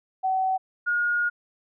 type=tone pair in turn; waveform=sine; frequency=757 / 1432.9 Hz; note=F#5 / F6; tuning=+39 / +44 cents; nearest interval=major seventh; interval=1105 cents; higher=second; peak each=-21 dBFS; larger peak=neither; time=0.23-0.58 / 0.86-1.3 s; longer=second; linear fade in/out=20 ms; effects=none